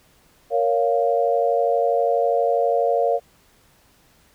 sine chord, Bb minor, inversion none, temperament equal with one note detuned, 466.2 / 558.5 / 698.5 Hz, Bb4 / Db5 / F5, 0 / +13 / 0 cents, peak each -21 / -21 / -21 dBFS, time 0.5-3.2 s, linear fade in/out 50 ms, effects pink hiss -57 dBFS RMS until 4.34 s

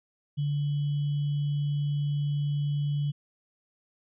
sine tone with sample-and-hold, 145.1 Hz, D3, 21 cents flat, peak -25 dBFS, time 0.37-3.12 s, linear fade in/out 20 ms, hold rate 3150 Hz, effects resampled to 8000 Hz

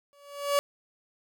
30% pulse tone with exponential growth, 570 Hz, C#5, 48 cents sharp, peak -17 dBFS, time 0.13-0.59 s, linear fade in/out 0 ms, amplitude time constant 100 ms, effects none

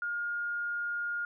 sine tone, 1420 Hz, F6, 28 cents sharp, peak -31 dBFS, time 0.02-1.25 s, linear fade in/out 2 ms, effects none

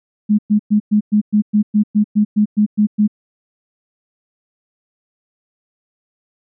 sine tone bursts, 210 Hz, G#3, 19 cents sharp, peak -9 dBFS, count 14, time 0.29-3.078 s, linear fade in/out 20 ms, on 97 ms, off 110 ms, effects none

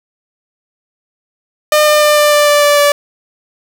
sawtooth tone with pitch steps, 605 / 601.2 / 597.4 / 593.6 / 589.8 / 586.1 / 582.4 / 578.7 Hz, D#5 / D5 / D5 / D5 / D5 / D5 / D5 / D5, -49 / +40 / +29 / +18 / +7 / -4 / -15 / -26 cents, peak -3 dBFS, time 1.72-2.92 s, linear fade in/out 2 ms, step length 150 ms, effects none

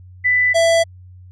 sine / square tone pair in turn, 1991 / 664.4 Hz, B6 / E5, +14 / +13 cents, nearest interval octave + perfect fifth, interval 1901 cents, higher first, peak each -12 / -12 dBFS, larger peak neither, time 0.24-0.54 / 0.54-0.84 s, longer neither, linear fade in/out 20 ms, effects added 91 Hz sine -38 dBFS peak until 1.31 s + resampled to 22050 Hz

